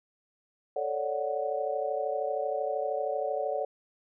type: chord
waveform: sine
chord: D major seventh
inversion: second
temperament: equal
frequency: 440 / 554.4 / 587.3 / 740 Hz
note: A4 / C#5 / D5 / F#5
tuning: 0 / 0 / 0 / 0 cents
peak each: -35 / -33 / -33 / -34 dBFS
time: 0.76-3.65 s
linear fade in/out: 5 ms
effects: none